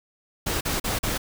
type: noise bursts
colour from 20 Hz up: pink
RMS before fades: -26 dBFS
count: 4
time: 0.46-1.18 s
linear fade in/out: 10 ms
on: 150 ms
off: 40 ms
effects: none